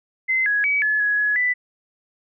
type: tone with pitch steps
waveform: sine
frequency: 2060 / 1668 / 2276 / 1712 / 1675 / 1688 / 1986 Hz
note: C7 / G#6 / C#7 / A6 / G#6 / G#6 / B6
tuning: -28 / +7 / +45 / -48 / +14 / +28 / +9 cents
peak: -17 dBFS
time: 0.28-1.54 s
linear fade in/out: 20 ms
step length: 180 ms
effects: none